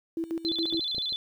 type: tone with tremolo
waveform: sine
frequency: 329.6 Hz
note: E4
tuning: in tune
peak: -27 dBFS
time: 0.17-0.8 s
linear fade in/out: 2 ms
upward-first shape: square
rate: 7.2 Hz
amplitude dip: 80%
type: tone with vibrato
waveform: sine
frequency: 3769 Hz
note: A#7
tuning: 18 cents sharp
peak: -28 dBFS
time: 0.45-1.16 s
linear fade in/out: 0 ms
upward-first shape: square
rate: 14 Hz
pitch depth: 140 cents each way
type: clicks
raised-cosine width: 2 ms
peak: -30 / -34 / -25 / -33 dBFS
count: 4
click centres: 0.744 / 0.947 / 0.982 / 1.124 s
effects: 10-bit